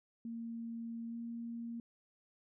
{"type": "tone with pitch glide", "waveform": "sine", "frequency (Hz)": [230.6, 233.1], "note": ["A#3", "A#3"], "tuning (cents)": [-19, 0], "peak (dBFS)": -40, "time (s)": [0.25, 1.8], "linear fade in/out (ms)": 2, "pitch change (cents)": 19, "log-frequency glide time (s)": [1.08, 1.16], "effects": []}